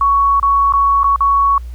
sine tone with dropouts, 1116 Hz, C#6, 11 cents sharp, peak -9 dBFS, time 0.01-1.58 s, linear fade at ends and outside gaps 2 ms, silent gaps 0.398-0.428 / 0.724-0.736 / 1.033-1.042 / 1.161-1.206 s, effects added 60 Hz sine -25 dBFS peak until 1.74 s + pink hiss -50 dBFS RMS until 1.74 s

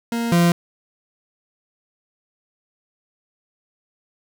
40% pulse tone pair in turn, 233.1 / 172.02 Hz, A#3 / F3, 0 / -26 cents, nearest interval perfect fourth, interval 526 cents, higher first, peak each -20 / -12 dBFS, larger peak second, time 0.12-0.32 / 0.32-0.52 s, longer neither, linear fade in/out 2 ms, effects none

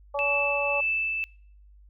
harmonic tone, 284.7 Hz, C#4, 46 cents sharp, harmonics 2 / 3 / 4, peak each -28 / -32 / -35 dBFS, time 0.14-0.81 s, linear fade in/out 10 ms
sine tone with tremolo, 2637 Hz, E7, in tune, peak -23 dBFS, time 0.19-1.24 s, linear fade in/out 0 ms, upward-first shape triangle, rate 1.8 Hz, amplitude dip 40%
effects noise-tail reverb RT60 0.6 s tail -26 dB re dry + added 50 Hz sine -50 dBFS peak until 1.89 s

